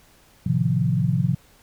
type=chord; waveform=sine; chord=F dominant seventh; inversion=first; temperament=equal with one note detuned; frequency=110 / 130.21 / 155.56 / 174.61 Hz; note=A2 / C3 / Eb3 / F3; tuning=0 / -8 / 0 / 0 cents; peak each=-26 / -22 / -25 / -23 dBFS; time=0.46-1.35 s; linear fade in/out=5 ms; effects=pink hiss -55 dBFS RMS until 1.62 s